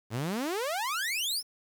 sawtooth exponential sweep, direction up, 102.3 to 5550 Hz, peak -26 dBFS, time 0.1-1.43 s, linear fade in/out 50 ms, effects 9-bit

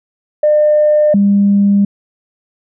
sine tone pair in turn, 602 / 200.9 Hz, D5 / G3, +43 / +43 cents, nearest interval octave + perfect fifth, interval 1900 cents, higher first, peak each -6 dBFS, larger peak neither, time 0.43-1.14 / 1.14-1.85 s, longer neither, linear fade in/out 5 ms, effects tanh soft clip ceiling -2 dBFS

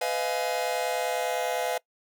45% pulse chord, F half-diminished seventh, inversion second, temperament just, 502.9 / 628.6 / 698.5 / 838.1 Hz, Cb5 / Eb5 / F5 / Ab5, +31 / +18 / 0 / +16 cents, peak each -31 / -33 / -31 / -34 dBFS, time 0.01-1.78 s, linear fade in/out 5 ms, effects noise-tail reverb RT60 0.1 s tail -22 dB re dry

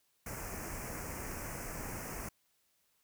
pink band-stop noise, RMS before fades -42 dBFS, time 0.26-2.29 s, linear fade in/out 5 ms, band 2500 to 5400 Hz, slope 48 dB/octave, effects white hiss -75 dBFS RMS until 3.03 s

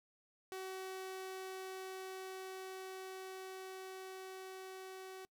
sawtooth tone with level ramp, 377.7 Hz, F#4, 36 cents sharp, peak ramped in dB -39 to -44 dBFS, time 0.52-5.25 s, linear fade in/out 0 ms, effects noise-tail reverb RT60 0.1 s tail -25 dB re dry

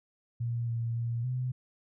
sine tone with pitch steps, 118 / 116.1 / 117.3 / 126.6 Hz, A#2 / A#2 / A#2 / B2, +22 / -7 / +11 / +43 cents, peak -29 dBFS, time 0.4-1.52 s, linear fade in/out 10 ms, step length 280 ms, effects none

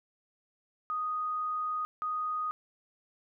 sine tone bursts at uneven times, 1243 Hz, D#6, 2 cents flat, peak -30 dBFS, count 2, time 0.9-1.85 / 2.02-2.51 s, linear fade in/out 0 ms, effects none

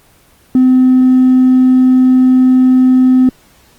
sine tone with hard clipping, 256.3 Hz, C4, 36 cents flat, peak -5 dBFS, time 0.55-3.29 s, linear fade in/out 2 ms, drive 1 dB, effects pink hiss -47 dBFS RMS until 3.78 s + Opus 24 kbps

